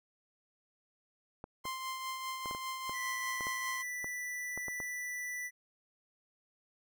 clicks, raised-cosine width 1 ms, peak -29 dBFS, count 12, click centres 1.441 / 1.654 / 2.458 / 2.511 / 2.549 / 2.895 / 3.408 / 3.469 / 4.044 / 4.576 / 4.683 / 4.802 s
sawtooth tone with tremolo, 1046.5 Hz, C6, in tune, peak -32 dBFS, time 1.64-3.83 s, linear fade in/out 20 ms, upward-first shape triangle, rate 5 Hz, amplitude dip 45%
square tone, 1975.5 Hz, B6, in tune, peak -38 dBFS, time 2.92-5.51 s, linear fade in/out 50 ms
effects none

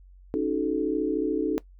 sine chord, D# half-diminished seventh, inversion third, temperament equal with one note detuned, 277.2 / 311.1 / 370 / 433.7 Hz, C#4 / D#4 / F#4 / A4, 0 / 0 / 0 / -25 cents, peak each -30 / -27 / -31 / -28 dBFS, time 0.34-1.58 s, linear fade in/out 0 ms, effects noise-tail reverb RT60 0.1 s tail -19 dB re dry + added 46 Hz sine -48 dBFS peak until 1.79 s

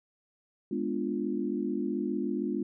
sine chord, G# diminished seventh, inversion none, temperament equal, 207.7 / 246.9 / 293.7 / 349.2 Hz, G#3 / B3 / D4 / F4, 0 / 0 / 0 / 0 cents, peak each -34 dBFS, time 0.71-2.63 s, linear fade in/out 5 ms, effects none

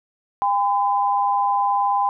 sine tone pair together, 805 / 1014.2 Hz, G5 / B5, +46 / +46 cents, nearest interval major third, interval 400 cents, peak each -19 / -20 dBFS, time 0.42-2.09 s, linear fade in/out 0 ms, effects none

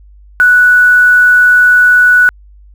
sine tone with quantisation, 1477 Hz, F#6, 3 cents flat, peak -3 dBFS, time 0.4-2.29 s, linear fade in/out 0 ms, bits 5, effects added 50 Hz sine -36 dBFS peak until 2.74 s

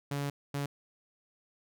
sawtooth tone bursts at uneven times, 142 Hz, C#3, 42 cents sharp, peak -28 dBFS, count 2, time 0.11-0.3 / 0.54-0.66 s, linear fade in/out 5 ms, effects none

